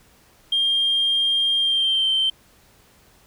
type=tone with pitch glide; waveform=sine; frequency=3206 to 3117 Hz; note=G7 to G7; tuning=+38 to -11 cents; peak=-16 dBFS; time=0.52-2.3 s; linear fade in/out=5 ms; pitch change=-49 cents; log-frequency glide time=1.58-2.09 s; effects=tanh soft clip ceiling -13 dBFS + pink hiss -55 dBFS RMS until 3.26 s